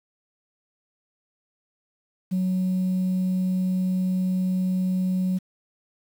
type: tone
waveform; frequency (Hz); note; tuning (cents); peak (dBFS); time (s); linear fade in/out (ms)
sine; 185; F#3; 0; -19; 2.31-5.39; 20
effects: tanh soft clip ceiling -19 dBFS + 8-bit